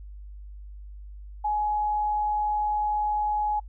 sine tone, 841 Hz, G#5, 22 cents sharp, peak -23 dBFS, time 1.44-3.6 s, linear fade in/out 10 ms, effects noise-tail reverb RT60 0.1 s tail -26 dB re dry + added 50 Hz sine -39 dBFS peak until 3.68 s

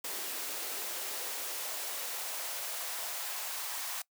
white noise with high-pass filter sweep, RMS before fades -38 dBFS, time 0.04-4.02 s, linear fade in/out 5 ms, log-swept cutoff 350 to 850 Hz, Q 1.6, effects noise-tail reverb RT60 0.1 s tail -22 dB re dry

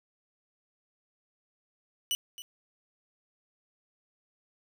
sawtooth tone with echo, 2960 Hz, F#7, in tune, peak -24 dBFS, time 2.11-2.15 s, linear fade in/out 0 ms, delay 270 ms, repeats 1, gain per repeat -14 dB, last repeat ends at 2.42 s, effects none

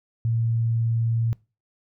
sine tone, 114.9 Hz, A#2, 25 cents flat, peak -20 dBFS, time 0.25-1.33 s, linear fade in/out 0 ms, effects noise-tail reverb RT60 0.3 s tail -23 dB re dry

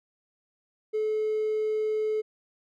triangle tone with hard clipping, 431.3 Hz, A4, 35 cents flat, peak -25 dBFS, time 0.93-2.22 s, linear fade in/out 20 ms, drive 4 dB, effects none

